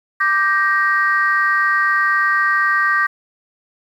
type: chord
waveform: sine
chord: G minor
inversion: second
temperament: just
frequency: 1176 / 1568 / 1881.6 Hz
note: D6 / G6 / Bb6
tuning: +2 / 0 / +16 cents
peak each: -17 dBFS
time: 0.2-3.07 s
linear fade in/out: 10 ms
effects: tanh soft clip ceiling -5 dBFS + 8-bit